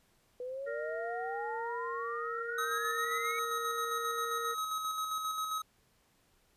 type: exponential sweep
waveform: sine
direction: up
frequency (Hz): 489.8 to 2254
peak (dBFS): -37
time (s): 0.4-3.39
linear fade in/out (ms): 2
type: harmonic tone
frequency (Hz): 466.2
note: A#4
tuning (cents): 0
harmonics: 1 / 3 / 4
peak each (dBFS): -39 / -44 / -45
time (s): 0.66-4.55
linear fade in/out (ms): 20
type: tone with tremolo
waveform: square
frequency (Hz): 1275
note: D#6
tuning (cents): +42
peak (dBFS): -33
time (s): 2.58-5.62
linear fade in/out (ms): 5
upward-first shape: square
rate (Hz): 7.5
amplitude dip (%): 35
effects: pink hiss -70 dBFS RMS until 6.56 s + resampled to 32000 Hz